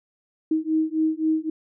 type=beating tone pair; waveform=sine; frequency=314 / 317.8 Hz; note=D#4 / D#4; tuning=+16 / +37 cents; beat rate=3.8 Hz; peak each=-23 dBFS; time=0.51-1.5 s; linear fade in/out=5 ms; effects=none